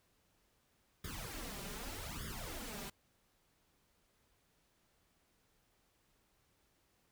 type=noise with flanger; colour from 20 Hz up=pink; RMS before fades=-45 dBFS; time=1.04-2.9 s; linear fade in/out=5 ms; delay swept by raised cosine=0.58 to 5.08 ms; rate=0.83 Hz; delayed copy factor=+1; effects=pink hiss -75 dBFS RMS until 7.11 s